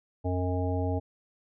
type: harmonic tone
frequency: 90.7 Hz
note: F#2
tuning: 34 cents flat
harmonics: 1 / 3 / 5 / 7 / 9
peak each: -28 / -33 / -35 / -36 / -38 dBFS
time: 0.24-1 s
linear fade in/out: 20 ms
effects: none